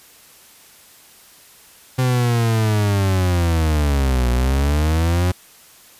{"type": "linear two-way sweep", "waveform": "40% pulse", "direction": "down then up", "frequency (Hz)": [129.2, 59.9, 91.5], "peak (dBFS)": -14, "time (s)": [1.98, 5.32], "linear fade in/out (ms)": 10, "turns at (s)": 4.29, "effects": ["white hiss -47 dBFS RMS until 5.99 s", "resampled to 32000 Hz"]}